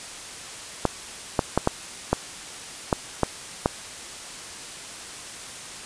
clicks, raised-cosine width 1 ms, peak -4 dBFS, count 8, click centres 0.853 / 1.392 / 1.576 / 1.674 / 2.13 / 2.928 / 3.233 / 3.659 s, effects white hiss -38 dBFS RMS until 5.85 s + resampled to 22050 Hz

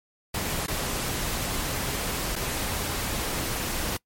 pink noise with dropouts, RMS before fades -29 dBFS, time 0.34-3.97 s, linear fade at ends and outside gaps 5 ms, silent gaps 0.665-0.68 / 2.356-2.361 s, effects noise-tail reverb RT60 0.1 s tail -23 dB re dry + MP3 64 kbps

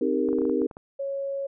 sine chord, C minor seventh, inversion none, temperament equal with one note detuned, 261.6 / 311.1 / 398.6 / 466.2 Hz, C4 / Eb4 / G4 / Bb4, 0 / 0 / +29 / 0 cents, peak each -27 dBFS, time 0.01-0.67 s, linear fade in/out 5 ms
clicks, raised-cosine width 1 ms, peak -27 dBFS, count 9, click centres 0.288 / 0.33 / 0.386 / 0.418 / 0.453 / 0.496 / 0.618 / 0.712 / 0.769 s
sine tone, 552 Hz, C#5, 7 cents flat, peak -27 dBFS, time 0.99-1.47 s, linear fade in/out 10 ms
effects none

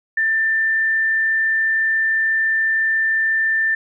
sine tone, 1783 Hz, A6, 22 cents sharp, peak -15 dBFS, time 0.17-3.75 s, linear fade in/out 5 ms, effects none

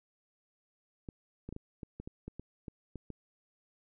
clicks, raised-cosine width 3 ms, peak -29 dBFS, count 12, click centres 1.088 / 1.49 / 1.526 / 1.564 / 1.832 / 2 / 2.075 / 2.28 / 2.396 / 2.682 / 2.957 / 3.103 s, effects none

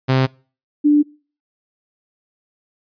sawtooth / sine tone pair in turn, 131.3 / 294.8 Hz, C3 / D4, +6 / +7 cents, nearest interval octave + major second, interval 1401 cents, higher second, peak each -9 dBFS, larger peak neither, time 0.08-0.27 / 0.84-1.03 s, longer neither, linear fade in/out 20 ms, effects noise-tail reverb RT60 0.4 s tail -25 dB re dry + resampled to 11025 Hz

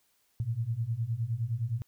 sine beating tone pair, 110 / 119.7 Hz, A2 / A#2, 0 / +46 cents, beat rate 9.7 Hz, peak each -33 / -31 dBFS, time 0.4-1.82 s, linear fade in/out 0 ms, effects white hiss -71 dBFS RMS until 1.87 s

